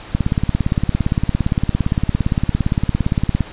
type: click train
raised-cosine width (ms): 5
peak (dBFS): -3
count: 58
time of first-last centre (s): 0.15-3.407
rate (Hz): 17.5
effects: pink hiss -36 dBFS RMS until 3.52 s + resampled to 8000 Hz